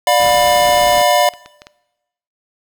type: chord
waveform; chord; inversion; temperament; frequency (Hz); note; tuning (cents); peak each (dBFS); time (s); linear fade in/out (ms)
square; B diminished; first; just; 592.7 / 711.2 / 987.8; D5 / F5 / B5; +16 / +31 / 0; -15 / -14 / -18; 0.07-1.29; 2
type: noise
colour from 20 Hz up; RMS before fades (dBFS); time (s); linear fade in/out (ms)
pink; -29; 0.2-1.02; 0
type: clicks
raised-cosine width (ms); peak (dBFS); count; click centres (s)
0.2; -18; 7; 0.684 / 1.108 / 1.201 / 1.337 / 1.46 / 1.619 / 1.669
effects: noise-tail reverb RT60 1.0 s tail -22 dB re dry